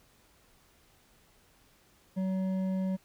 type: tone with hard clipping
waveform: sine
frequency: 188.6 Hz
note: F#3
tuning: 33 cents sharp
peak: -30 dBFS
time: 2.16-2.97 s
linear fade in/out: 20 ms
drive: 7 dB
effects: pink hiss -64 dBFS RMS until 3.04 s